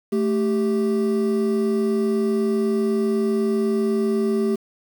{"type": "tone pair together", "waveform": "triangle", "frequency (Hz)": [220, 392], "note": ["A3", "G4"], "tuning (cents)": [0, 0], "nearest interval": "minor seventh", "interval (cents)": 1000, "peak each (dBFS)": -19, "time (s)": [0.12, 4.56], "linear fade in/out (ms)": 10, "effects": ["7-bit"]}